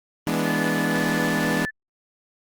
sawtooth chord, E dominant seventh, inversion none, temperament equal with one note detuned, 164.81 / 207.7 / 245.4 / 293.7 Hz, E3 / G#3 / B3 / D4, 0 / 0 / -11 / 0 cents, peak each -23 dBFS, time 0.27-1.65 s, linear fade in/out 0 ms
sine tone with pitch glide, 1735 to 1749.1 Hz, A6 to A6, -25 to -11 cents, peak -27 dBFS, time 0.44-1.71 s, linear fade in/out 20 ms, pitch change +14 cents, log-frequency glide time 0.97-1.43 s
effects Opus 32 kbps

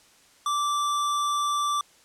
square tone, 1170 Hz, D6, 7 cents flat, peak -24 dBFS, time 0.46-1.81 s, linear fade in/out 2 ms, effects white hiss -57 dBFS RMS until 2.04 s + low-pass 9000 Hz 12 dB/octave

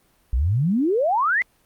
sine exponential sweep, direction up, 55.2 to 2093 Hz, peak -17 dBFS, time 0.33-1.42 s, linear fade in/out 0 ms, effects pink hiss -61 dBFS RMS until 1.65 s + Opus 32 kbps

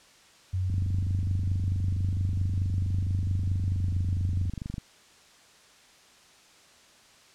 sine tone with pitch glide, 92.5 to 90.6 Hz, F#2 to F#2, 0 to -36 cents, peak -25 dBFS, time 0.53-4.5 s, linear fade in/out 10 ms, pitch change -36 cents, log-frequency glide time 3.72-3.81 s
click train, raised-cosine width 5 ms, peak -22 dBFS, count 101, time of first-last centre 0.7-4.782 s, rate 24.5 Hz
effects white hiss -56 dBFS RMS until 7.34 s + low-pass 7000 Hz 12 dB/octave

